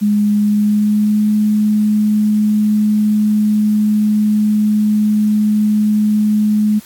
sine tone with pitch glide, 207.7 to 211.8 Hz, G#3 to G#3, 0 to +34 cents, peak -10 dBFS, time 0.01-6.8 s, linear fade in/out 20 ms, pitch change +34 cents, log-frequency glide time 0.35-1.31 s, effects white hiss -41 dBFS RMS until 6.85 s + AAC 64 kbps

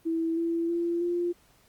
sine tone with pitch steps, 328 / 334.7 / 341.5 / 348.5 Hz, E4 / E4 / F4 / F4, -9 / +26 / -39 / -4 cents, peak -25 dBFS, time 0.05-1.33 s, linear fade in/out 20 ms, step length 320 ms, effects pink hiss -62 dBFS RMS until 1.68 s + Opus 32 kbps

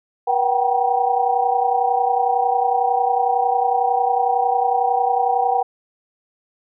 sine tone cluster, 482 / 749 / 780 / 955 Hz, B4 / F#5 / G5 / A#5, -42 / +21 / -9 / +42 cents, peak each -24 / -20 / -18 / -27 dBFS, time 0.27-5.63 s, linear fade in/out 10 ms, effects none

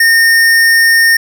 square tone, 1830 Hz, A#6, 32 cents flat, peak -6 dBFS, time 0-1.17 s, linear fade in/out 5 ms, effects none

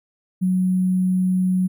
sine tone with sample-and-hold, 184.5 Hz, F#3, 5 cents flat, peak -16 dBFS, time 0.41-1.68 s, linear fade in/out 20 ms, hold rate 11025 Hz, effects none

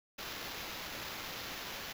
blue noise with sample-and-hold, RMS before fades -43 dBFS, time 0.18-1.93 s, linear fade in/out 10 ms, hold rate 8820 Hz, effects none

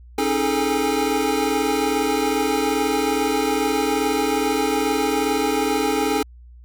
square tone cluster, 273.4 / 312.5 / 418 / 440.4 / 813 Hz, C#4 / D#4 / G#4 / A4 / G#5, -24 / +8 / +11 / +2 / -37 cents, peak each -26 dBFS, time 0.18-6.23 s, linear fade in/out 5 ms, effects added 60 Hz sine -41 dBFS peak until 6.64 s

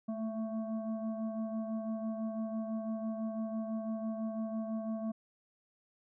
sine tone with frequency modulation, 219.5 Hz, A3, 4 cents flat, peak -34 dBFS, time 0.08-5.12 s, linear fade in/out 10 ms, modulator 445 Hz, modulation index 0.92, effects none

